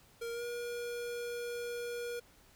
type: tone with pitch glide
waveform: square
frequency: 466.2 to 478.2 Hz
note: A#4 to A#4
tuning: 0 to +44 cents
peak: -38 dBFS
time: 0.21-2.2 s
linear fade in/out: 10 ms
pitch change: +44 cents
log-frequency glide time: 0.32-0.43 s
effects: pink hiss -63 dBFS RMS until 2.55 s